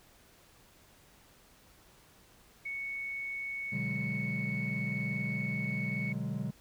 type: tone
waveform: sine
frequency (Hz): 2217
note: C#7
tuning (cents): 0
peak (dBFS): -35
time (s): 2.65-6.13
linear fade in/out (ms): 10
type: chord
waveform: triangle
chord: G# half-diminished seventh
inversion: first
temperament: just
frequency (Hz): 124.59 / 149.51 / 186.89 / 207.7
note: B2 / D3 / F#3 / G#3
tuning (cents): +16 / +31 / +18 / 0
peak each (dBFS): -36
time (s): 3.72-6.51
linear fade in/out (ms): 10
effects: tanh soft clip ceiling -23 dBFS + pink hiss -61 dBFS RMS until 6.6 s